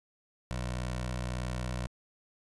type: tone with notch filter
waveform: 15% pulse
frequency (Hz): 61.74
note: B1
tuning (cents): 0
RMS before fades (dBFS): -35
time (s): 0.51-1.87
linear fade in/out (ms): 0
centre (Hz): 250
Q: 1.7
effects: resampled to 24000 Hz